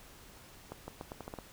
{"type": "accelerating click train", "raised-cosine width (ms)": 1, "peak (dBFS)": -27, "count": 8, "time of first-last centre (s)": [0.72, 1.387], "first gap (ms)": 160, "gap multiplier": 0.82, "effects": ["pink hiss -55 dBFS RMS until 1.52 s"]}